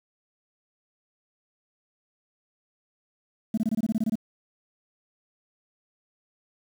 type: tone bursts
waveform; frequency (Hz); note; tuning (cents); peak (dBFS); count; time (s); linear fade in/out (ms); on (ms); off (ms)
sine; 220; A3; 0; -19; 11; 3.54-4.155; 5; 35; 23
effects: tanh soft clip ceiling -20 dBFS + 8-bit